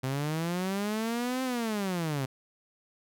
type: linear two-way sweep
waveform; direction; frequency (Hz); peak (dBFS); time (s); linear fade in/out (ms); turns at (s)
sawtooth; up then down; 127.8 to 262.1 to 127.8; -25; 0.03-2.26; 10; 1.43
effects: none